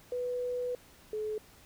sine tone pair in turn, 493.9 / 428.8 Hz, B4 / A4, 0 / -45 cents, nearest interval major second, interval 245 cents, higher first, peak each -31 / -32 dBFS, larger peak first, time 0.12-0.75 / 1.13-1.38 s, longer first, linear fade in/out 2 ms, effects pink hiss -58 dBFS RMS until 1.65 s

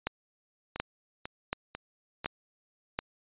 two click trains, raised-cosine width 0.3 ms, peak -13 / -21 dBFS, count 5 / 4, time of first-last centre 0.07-2.99 / 0.76-2.245 s, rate 1.37 / 2.02 Hz, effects resampled to 8000 Hz

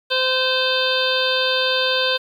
harmonic tone with a mistuned harmonic, 516 Hz, C5, 24 cents flat, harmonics 1 / 2 / 3 / 5 / 6 / 7 / 8 / 9, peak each -22 / -28 / -24 / -26 / -26 / -23 / -29 / -29 dBFS, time 0.1-2.18 s, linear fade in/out 20 ms, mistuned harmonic 5, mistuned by +18 cents, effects 8-bit

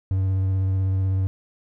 triangle tone with vibrato, 95.2 Hz, F#2, 50 cents sharp, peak -17 dBFS, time 0.11-1.27 s, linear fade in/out 0 ms, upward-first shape triangle, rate 16 Hz, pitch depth 20 cents each way, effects none

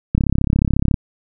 click train, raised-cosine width 5 ms, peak -3 dBFS, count 28, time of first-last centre 0.15-0.942 s, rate 34.1 Hz, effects none

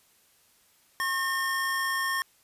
square tone pair together, 1080.1 / 1819 Hz, C#6 / A#6, -45 / -43 cents, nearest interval major sixth, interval 902 cents, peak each -31 / -29 dBFS, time 1-2.22 s, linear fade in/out 0 ms, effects white hiss -63 dBFS RMS until 2.43 s + resampled to 32000 Hz

